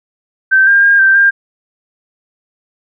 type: tone with pitch steps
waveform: sine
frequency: 1551 / 1603 / 1615 / 1565 / 1600 Hz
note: G6 / G6 / G#6 / G6 / G6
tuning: -19 / +38 / -49 / -3 / +35 cents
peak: -5 dBFS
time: 0.51-1.31 s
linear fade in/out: 20 ms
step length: 160 ms
effects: none